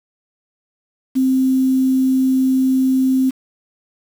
sine tone with quantisation, 261.6 Hz, C4, in tune, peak -12 dBFS, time 1.15-3.31 s, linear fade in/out 20 ms, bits 6, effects none

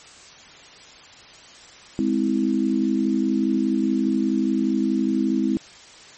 sine chord, Ab augmented, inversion none, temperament just, 207.7 / 259.6 / 324.5 Hz, Ab3 / C4 / E4, 0 / -13 / -27 cents, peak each -23 / -22 / -23 dBFS, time 1.99-5.57 s, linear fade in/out 0 ms, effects white hiss -45 dBFS RMS until 6.17 s + MP3 32 kbps

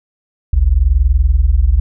sine tone pair together, 50.44 / 71.1 Hz, G#1 / C#2, -50 / +45 cents, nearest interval tritone, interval 595 cents, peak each -11 dBFS, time 0.53-1.8 s, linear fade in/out 5 ms, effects none

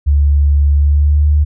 sine tone with pitch glide, 71.9 to 74.26 Hz, D2 to D2, -36 to +20 cents, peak -7 dBFS, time 0.06-1.45 s, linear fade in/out 20 ms, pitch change +56 cents, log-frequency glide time 0.74-1.27 s, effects none

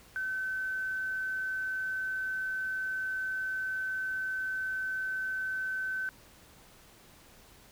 sine tone with quantisation, 1528 Hz, G6, 45 cents flat, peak -31 dBFS, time 0.16-6.09 s, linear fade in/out 0 ms, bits 10, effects pink hiss -57 dBFS RMS until 7.71 s

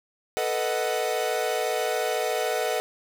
45% pulse chord, B dominant seventh, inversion third, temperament equal, 440 / 493.9 / 622.3 / 740 Hz, A4 / B4 / D#5 / F#5, 0 / 0 / 0 / 0 cents, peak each -30 dBFS, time 0.37-2.8 s, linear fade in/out 0 ms, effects none

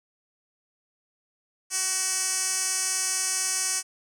10% pulse tone with band-pass filter, 375.8 Hz, F#4, 27 cents sharp, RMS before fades -27 dBFS, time 1.7-3.83 s, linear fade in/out 50 ms, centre 7600 Hz, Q 5.5, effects none

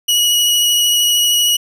sawtooth tone with vibrato, 2916 Hz, F#7, 26 cents flat, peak -8 dBFS, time 0.08-1.57 s, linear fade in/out 10 ms, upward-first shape triangle, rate 13 Hz, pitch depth 15 cents each way, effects none

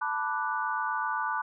sine chord, B minor seventh, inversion third, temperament equal, 880 / 987.8 / 1174.7 / 1480 Hz, A5 / B5 / D6 / F#6, 0 / 0 / 0 / 0 cents, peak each -33 / -34 / -33 / -33 dBFS, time 0.01-1.42 s, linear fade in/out 10 ms, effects none

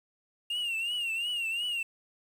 triangle tone with vibrato, 2794 Hz, F7, in tune, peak -28 dBFS, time 0.5-1.83 s, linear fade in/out 5 ms, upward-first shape triangle, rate 2.8 Hz, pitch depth 110 cents each way, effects 9-bit

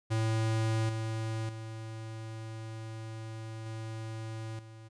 square tone with level steps, 111.3 Hz, A2, 20 cents sharp, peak -28 / -33 / -40 / -38 / -48 dBFS, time 0.1-4.89 s, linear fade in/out 20 ms, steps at 0.89 / 1.49 / 3.66 / 4.59 s, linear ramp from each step 2 ms, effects resampled to 22050 Hz

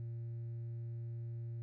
triangle tone with hard clipping, 116.54 Hz, A#2, in tune, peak -39 dBFS, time 0-1.62 s, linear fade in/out 0 ms, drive 1 dB, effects none

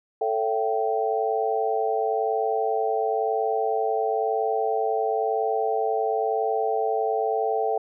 sine tone cluster, 442.1 / 564 / 674 / 775 Hz, A4 / C#5 / E5 / G5, +8 / +30 / +38 / -20 cents, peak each -25 / -33 / -28 / -26 dBFS, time 0.21-7.78 s, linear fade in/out 5 ms, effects none

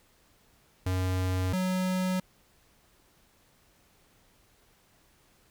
square tone pair in turn, 92.5 / 185 Hz, F#2 / F#3, 0 / 0 cents, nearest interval octave, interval 1200 cents, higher second, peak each -27 dBFS, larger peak neither, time 0.86-1.53 / 1.53-2.2 s, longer neither, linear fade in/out 5 ms, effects pink hiss -64 dBFS RMS until 5.5 s

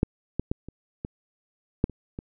clicks, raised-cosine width 3 ms, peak -7 / -12 / -12 / -26 / -18 / -6 / -27 / -21 dBFS, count 8, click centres 0.031 / 0.396 / 0.515 / 0.686 / 1.049 / 1.841 / 1.897 / 2.189 s, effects none

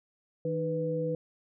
sine tone cluster, 159.1 / 306.1 / 494.1 Hz, D#3 / D#4 / B4, +39 / -28 / +1 cents, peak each -33 / -38 / -30 dBFS, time 0.45-1.15 s, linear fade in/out 2 ms, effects none

